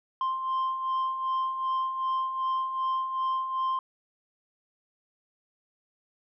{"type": "beating tone pair", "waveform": "sine", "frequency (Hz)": [1046.5, 1049.1], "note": ["C6", "C6"], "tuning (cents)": [0, 4], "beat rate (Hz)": 2.6, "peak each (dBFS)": [-32, -25], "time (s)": [0.21, 3.79], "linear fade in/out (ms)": 2, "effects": ["tanh soft clip ceiling -24 dBFS"]}